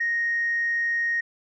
sine tone, 1866 Hz, A#6, 1 cent sharp, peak -21 dBFS, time 0-1.21 s, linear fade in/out 10 ms, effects tanh soft clip ceiling -17 dBFS

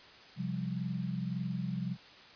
sine chord, C suspended fourth, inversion none, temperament just, 130.81 / 174.42 / 196.22 Hz, C3 / F3 / G3, 0 / -2 / +2 cents, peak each -38 / -36 / -38 dBFS, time 0.36-1.97 s, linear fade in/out 50 ms, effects white hiss -54 dBFS RMS until 2.35 s + resampled to 11025 Hz

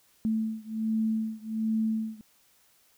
sine beating tone pair, 220 / 221.3 Hz, A3 / A3, 0 / +10 cents, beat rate 1.3 Hz, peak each -29 / -30 dBFS, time 0.25-2.21 s, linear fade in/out 0 ms, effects white hiss -64 dBFS RMS until 2.97 s

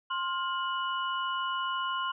sine tone cluster, 1054 / 1408 / 2947 Hz, C6 / F6 / F#7, +12 / +14 / -8 cents, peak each -31 / -35 / -37 dBFS, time 0.1-2.12 s, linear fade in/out 10 ms, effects none

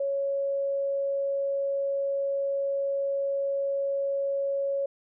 sine tone, 554.4 Hz, C#5, in tune, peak -25 dBFS, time 0-4.86 s, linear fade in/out 5 ms, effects none

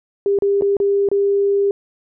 sine tone with dropouts, 400 Hz, G4, 35 cents sharp, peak -13 dBFS, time 0.26-1.71 s, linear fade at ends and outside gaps 1 ms, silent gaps 0.388-0.422 / 0.611-0.621 / 0.768-0.801 / 1.088-1.115 s, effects none

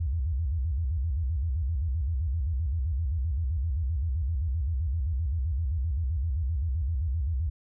sine tone with vibrato, 73.1 Hz, D2, 7 cents flat, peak -25 dBFS, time 0-7.5 s, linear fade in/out 10 ms, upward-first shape square, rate 7.7 Hz, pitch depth 230 cents each way, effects none

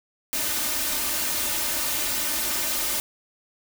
white noise with comb filter, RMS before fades -26 dBFS, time 0.33-3 s, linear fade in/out 0 ms, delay 3.3 ms, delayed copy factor +0.8, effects none

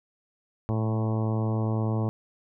harmonic tone with a mistuned harmonic, 110 Hz, A2, in tune, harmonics 1 / 2 / 3 / 4 / 5 / 6 / 7 / 8 / 9 / 10, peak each -25 / -31 / -35 / -37 / -39 / -41 / -42 / -43 / -44 / -45 dBFS, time 0.69-2.09 s, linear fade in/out 0 ms, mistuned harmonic 1, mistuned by +29 cents, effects none

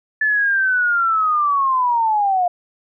sine linear sweep, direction down, 1745 to 699 Hz, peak -14 dBFS, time 0.21-2.48 s, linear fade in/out 5 ms, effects none

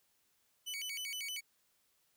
sawtooth tone with vibrato, 2594 Hz, E7, 28 cents flat, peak -36 dBFS, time 0.66-1.41 s, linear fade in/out 20 ms, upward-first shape square, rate 6.4 Hz, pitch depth 250 cents each way, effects white hiss -75 dBFS RMS until 2.16 s

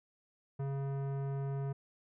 sine tone with tanh clipping, 137.8 Hz, C#3, 10 cents flat, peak -36 dBFS, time 0.59-1.73 s, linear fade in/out 10 ms, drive 16 dB, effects none

